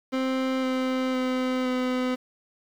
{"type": "tone with pitch steps", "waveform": "30% pulse", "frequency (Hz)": [261.6, 258.9, 256.2, 253.6], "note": ["C4", "C4", "C4", "B3"], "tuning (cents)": [0, -18, -36, 46], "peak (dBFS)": -21, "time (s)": [0.12, 2.16], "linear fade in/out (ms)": 20, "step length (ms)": 510, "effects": ["low-pass 4000 Hz 12 dB/octave", "8-bit"]}